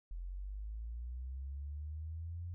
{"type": "linear sweep", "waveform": "sine", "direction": "up", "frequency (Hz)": [42, 88.5], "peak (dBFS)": -40, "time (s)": [0.11, 2.54], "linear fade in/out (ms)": 0, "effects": []}